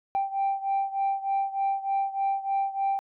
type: beating tone pair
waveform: sine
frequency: 784 / 787.3 Hz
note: G5 / G5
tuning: 0 / +7 cents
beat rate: 3.3 Hz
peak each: -25 / -28 dBFS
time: 0.15-2.99 s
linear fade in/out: 0 ms
effects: tanh soft clip ceiling -20 dBFS